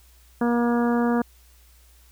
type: harmonic tone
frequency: 238 Hz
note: A#3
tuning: 36 cents sharp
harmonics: 1 / 2 / 3 / 4 / 5 / 6 / 7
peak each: -20 / -26 / -30 / -32 / -34 / -36 / -37 dBFS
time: 0.41-1.22 s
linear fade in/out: 5 ms
effects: added 60 Hz sine -52 dBFS peak until 2.11 s + white hiss -58 dBFS RMS until 2.11 s